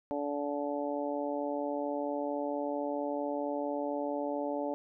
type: harmonic tone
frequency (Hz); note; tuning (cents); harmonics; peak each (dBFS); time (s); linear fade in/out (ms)
144.4; D3; -29; 2 / 3 / 4 / 5 / 6; -36 / -40 / -35 / -42 / -40; 0.11-4.74; 0
effects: none